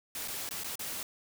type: noise with dropouts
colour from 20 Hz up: white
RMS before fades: -38 dBFS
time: 0.15-1.03 s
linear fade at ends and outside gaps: 2 ms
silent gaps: 0.277-0.281 / 0.491-0.509 / 0.636-0.643 / 0.756-0.793 s
effects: none